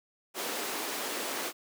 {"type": "high-pass noise", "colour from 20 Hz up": "pink", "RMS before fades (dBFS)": -35, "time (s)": [0.34, 1.53], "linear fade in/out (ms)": 50, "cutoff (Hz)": 280, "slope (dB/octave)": 24, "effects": []}